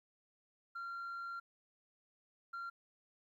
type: tone bursts at uneven times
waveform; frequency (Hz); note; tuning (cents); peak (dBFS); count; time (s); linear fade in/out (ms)
sine; 1379; F6; -22; -39; 2; 0.75-1.4 / 2.53-2.7; 10
effects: tanh soft clip ceiling -40 dBFS + 13-bit